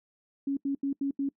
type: tone bursts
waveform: sine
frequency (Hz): 277.2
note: C#4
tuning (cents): 0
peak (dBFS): -26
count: 5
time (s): 0.47-1.29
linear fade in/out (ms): 5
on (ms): 100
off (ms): 80
effects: noise-tail reverb RT60 0.1 s tail -23 dB re dry